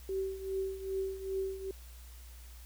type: tone with tremolo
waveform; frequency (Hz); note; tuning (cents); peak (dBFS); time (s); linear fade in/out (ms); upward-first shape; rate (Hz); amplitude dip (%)
sine; 384.2; G4; -35; -30; 0.09-1.71; 2; triangle; 2.5; 80
effects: added 60 Hz sine -48 dBFS peak until 2.65 s + white hiss -58 dBFS RMS until 2.65 s